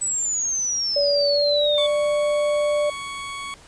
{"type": "exponential sweep", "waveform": "sine", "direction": "down", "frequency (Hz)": [8010, 3449], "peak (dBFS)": -21, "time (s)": [0.01, 1.87], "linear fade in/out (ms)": 10}
{"type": "tone with pitch glide", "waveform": "sine", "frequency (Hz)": [573, 590.8], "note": ["D5", "D5"], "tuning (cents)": [-43, 10], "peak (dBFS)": -18, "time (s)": [0.96, 2.9], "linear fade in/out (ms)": 5, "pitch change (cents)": 53, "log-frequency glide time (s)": [1.27, 1.71]}
{"type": "tone", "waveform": "20% pulse", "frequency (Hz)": 1115, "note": "C#6", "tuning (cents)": 10, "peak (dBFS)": -25, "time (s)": [1.78, 3.54], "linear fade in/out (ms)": 0}
{"effects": ["pink hiss -48 dBFS RMS until 3.67 s", "resampled to 22050 Hz"]}